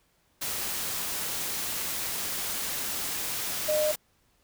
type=tone in noise; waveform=sine; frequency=610 Hz; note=D#5; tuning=34 cents flat; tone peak=-23 dBFS; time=3.68-3.92 s; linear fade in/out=10 ms; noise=white; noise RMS=-32 dBFS; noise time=0.41-3.96 s; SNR=+6 dB; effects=pink hiss -68 dBFS RMS until 4.43 s